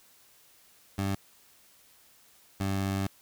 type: tone pair in turn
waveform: 20% pulse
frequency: 98 / 97.21 Hz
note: G2 / G2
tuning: 0 / -14 cents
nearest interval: unison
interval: 14 cents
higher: first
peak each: -23 dBFS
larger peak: neither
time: 0.98-1.15 / 2.6-3.07 s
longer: second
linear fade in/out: 5 ms
effects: white hiss -60 dBFS RMS until 3.21 s